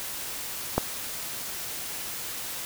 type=click; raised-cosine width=1 ms; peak=-7 dBFS; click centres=0.78 s; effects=white hiss -35 dBFS RMS until 2.65 s